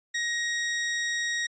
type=tone; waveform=sawtooth; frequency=1884 Hz; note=A#6; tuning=18 cents sharp; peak=-23 dBFS; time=0.14-1.47 s; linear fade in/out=10 ms; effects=resampled to 16000 Hz